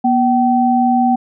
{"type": "tone pair together", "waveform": "sine", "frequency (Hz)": [241.7, 767.3], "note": ["B3", "G5"], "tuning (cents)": [-37, -37], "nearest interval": "octave + minor sixth", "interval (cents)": 2000, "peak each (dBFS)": -13, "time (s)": [0.04, 1.16], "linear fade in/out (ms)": 10, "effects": []}